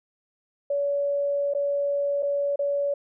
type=tone with dropouts; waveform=sine; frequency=568 Hz; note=C#5; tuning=42 cents sharp; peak=-22 dBFS; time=0.7-2.94 s; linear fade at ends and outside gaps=5 ms; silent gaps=1.537-1.548 / 2.225-2.229 / 2.559-2.591 s; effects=none